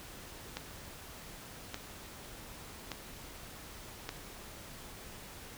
click train, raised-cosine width 0.2 ms, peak -20 dBFS, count 4, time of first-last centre 0.57-4.091 s, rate 0.852 Hz, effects pink hiss -49 dBFS RMS until 5.57 s

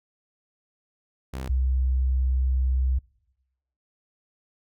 sawtooth / sine tone pair in turn, 65.41 / 64.47 Hz, C2 / C2, 0 / -25 cents, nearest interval unison, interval 25 cents, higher first, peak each -27 / -20 dBFS, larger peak second, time 1.33-1.49 / 1.49-2.99 s, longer second, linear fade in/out 10 ms, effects noise-tail reverb RT60 1.0 s tail -25 dB re dry

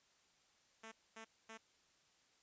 5% pulse tone bursts, 222.9 Hz, A3, 23 cents sharp, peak -40 dBFS, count 3, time 0.83-1.577 s, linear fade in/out 10 ms, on 89 ms, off 240 ms, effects white hiss -73 dBFS RMS until 2.42 s + resampled to 16000 Hz

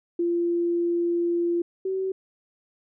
sine tone pair in turn, 343.9 / 380.3 Hz, F4 / F#4, -27 / +48 cents, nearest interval major second, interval 175 cents, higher second, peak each -21 / -24 dBFS, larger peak first, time 0.19-1.62 / 1.85-2.12 s, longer first, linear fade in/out 5 ms, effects none

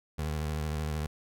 25% pulse tone with vibrato, 76.4 Hz, D#2, 31 cents flat, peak -27 dBFS, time 0.18-1.07 s, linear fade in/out 10 ms, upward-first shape triangle, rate 13 Hz, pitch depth 67 cents each way, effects none

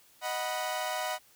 sawtooth chord, B major, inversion first, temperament equal with one note detuned, 622.3 / 740 / 980.9 Hz, D#5 / F#5 / B5, 0 / 0 / -12 cents, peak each -32 / -31 / -33 dBFS, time 0.21-1.19 s, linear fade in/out 50 ms, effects white hiss -61 dBFS RMS until 1.35 s

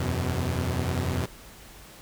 sawtooth chord, E suspended second, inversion none, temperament equal with one note detuned, 82.41 / 92.5 / 126.43 Hz, E2 / F#2 / B2, 0 / 0 / +41 cents, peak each -26 dBFS, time 0-1.26 s, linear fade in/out 5 ms, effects added 50 Hz sine -52 dBFS peak until 2.01 s + pink hiss -48 dBFS RMS until 2.01 s

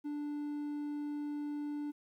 triangle tone, 293.6 Hz, D4, in tune, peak -34 dBFS, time 0.04-1.92 s, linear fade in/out 20 ms, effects 12-bit

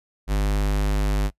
square tone, 50.5 Hz, G#1, 48 cents flat, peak -20 dBFS, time 0.27-1.31 s, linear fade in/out 50 ms, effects noise-tail reverb RT60 0.1 s tail -22 dB re dry + resampled to 32000 Hz

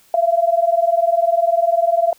sine tone pair together, 668 / 688 Hz, E5 / F5, +23 / -26 cents, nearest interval minor second, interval 51 cents, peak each -16 dBFS, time 0.14-2.13 s, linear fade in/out 2 ms, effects white hiss -53 dBFS RMS until 2.18 s

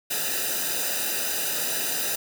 white noise with comb filter, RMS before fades -27 dBFS, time 0.1-2.16 s, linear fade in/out 10 ms, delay 0.91 ms, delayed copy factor -0.85, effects none

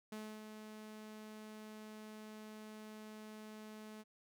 sawtooth tone with ADSR envelope, 215.2 Hz, A3, 38 cents flat, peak -40 dBFS, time 0.12-4.04 s, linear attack 4 ms, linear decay 280 ms, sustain -6 dB, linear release 34 ms, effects none

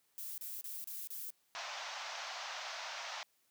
violet noise bursts, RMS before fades -44 dBFS, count 5, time 0.18-1.304 s, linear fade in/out 0 ms, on 200 ms, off 31 ms
pink band-pass noise, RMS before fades -44 dBFS, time 1.55-3.23 s, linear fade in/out 0 ms, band 640 to 6300 Hz, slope 48 dB/octave
effects white hiss -75 dBFS RMS until 3.5 s + high-pass 100 Hz 12 dB/octave

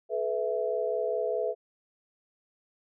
sine chord, A suspended second, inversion none, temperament equal with one note detuned, 429 / 493.9 / 659.3 Hz, A4 / B4 / E5, -44 / 0 / 0 cents, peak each -31 dBFS, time 0.09-1.55 s, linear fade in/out 50 ms, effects none

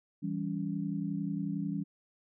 sine chord, C# diminished, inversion first, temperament equal with one note detuned, 164.81 / 196 / 282 Hz, E3 / G3 / C#4, 0 / 0 / +30 cents, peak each -36 / -35 / -37 dBFS, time 0.22-1.84 s, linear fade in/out 20 ms, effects none

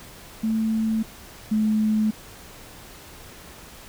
sine tone pair in turn, 221.1 / 215.7 Hz, A3 / A3, +9 / -34 cents, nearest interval unison, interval 43 cents, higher first, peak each -20 / -18 dBFS, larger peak second, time 0.43-1.03 / 1.51-2.11 s, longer neither, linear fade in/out 10 ms, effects pink hiss -44 dBFS RMS until 3.88 s

